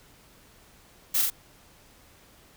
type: noise with echo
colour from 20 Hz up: blue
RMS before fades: -24 dBFS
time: 1.14-1.22 s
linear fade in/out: 10 ms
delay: 41 ms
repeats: 2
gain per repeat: -2 dB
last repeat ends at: 1.302 s
effects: pink hiss -56 dBFS RMS until 2.56 s